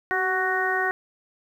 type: harmonic tone with a mistuned harmonic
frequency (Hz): 371.8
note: F#4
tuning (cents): +8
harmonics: 1 / 2 / 3 / 4 / 5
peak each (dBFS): -29 / -28 / -31 / -27 / -26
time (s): 0.11-0.91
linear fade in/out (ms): 0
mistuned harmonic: 1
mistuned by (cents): +33
effects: 9-bit